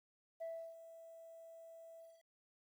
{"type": "tone with ADSR envelope", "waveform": "sine", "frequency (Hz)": 659, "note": "E5", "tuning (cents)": -1, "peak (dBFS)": -39, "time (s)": [0.4, 2.24], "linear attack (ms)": 20, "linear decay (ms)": 320, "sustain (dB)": -14, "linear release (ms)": 240, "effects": ["tanh soft clip ceiling -40 dBFS", "12-bit"]}